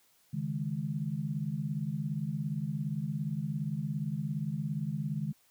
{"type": "chord", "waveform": "sine", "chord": "C# suspended second", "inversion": "none", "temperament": "just", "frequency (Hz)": [138.59, 155.92, 207.9], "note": ["C#3", "D#3", "G#3"], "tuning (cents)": [0, 4, 2], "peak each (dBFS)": [-37, -34, -37], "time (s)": [0.33, 5.33], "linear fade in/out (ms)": 10, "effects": ["white hiss -67 dBFS RMS until 5.5 s"]}